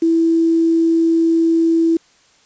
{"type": "tone with quantisation", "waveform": "sine", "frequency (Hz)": 329.6, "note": "E4", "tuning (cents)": 0, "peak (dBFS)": -11, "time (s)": [0.02, 1.97], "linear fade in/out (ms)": 5, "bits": 6, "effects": ["white hiss -53 dBFS RMS until 2.45 s", "resampled to 16000 Hz"]}